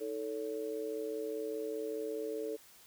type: tone with amplitude modulation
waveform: sine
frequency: 440 Hz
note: A4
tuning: in tune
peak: -31 dBFS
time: 0-2.57 s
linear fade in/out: 20 ms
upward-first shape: sine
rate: 125 Hz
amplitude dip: 95%
effects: white hiss -59 dBFS RMS until 2.86 s